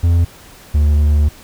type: tone pair in turn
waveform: triangle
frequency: 85.2 / 74.17 Hz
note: F2 / D2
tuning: -42 / +18 cents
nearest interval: major second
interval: 240 cents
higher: first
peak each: -7 dBFS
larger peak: neither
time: 0.03-0.25 / 0.74-1.29 s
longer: second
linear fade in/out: 10 ms
effects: pink hiss -41 dBFS RMS until 1.43 s